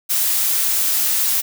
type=noise; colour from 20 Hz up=blue; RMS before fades=-18 dBFS; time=0.09-1.42 s; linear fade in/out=20 ms; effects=none